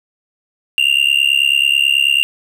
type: tone with amplitude modulation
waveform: triangle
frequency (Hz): 2794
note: F7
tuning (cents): 0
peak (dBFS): -5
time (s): 0.78-2.23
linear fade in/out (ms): 0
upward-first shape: sine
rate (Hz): 69.2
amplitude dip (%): 95
effects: none